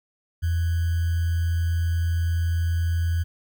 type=tone with sample-and-hold; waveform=sine; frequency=84.1 Hz; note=E2; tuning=35 cents sharp; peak=-20 dBFS; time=0.42-3.24 s; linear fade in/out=20 ms; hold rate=1575 Hz; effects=none